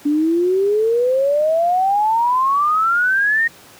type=exponential sweep; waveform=sine; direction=up; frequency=287.4 to 1873 Hz; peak=-13 dBFS; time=0.05-3.48 s; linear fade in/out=10 ms; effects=pink hiss -43 dBFS RMS until 3.79 s + high-pass 150 Hz 12 dB/octave